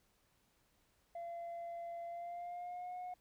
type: tone with pitch glide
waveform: sine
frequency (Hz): 684 to 724.7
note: F5 to F#5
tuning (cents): -36 to -36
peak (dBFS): -40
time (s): 1.15-3.14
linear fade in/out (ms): 5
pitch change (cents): +100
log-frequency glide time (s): 2.06-2.96
effects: tanh soft clip ceiling -41 dBFS + pink hiss -75 dBFS RMS until 3.2 s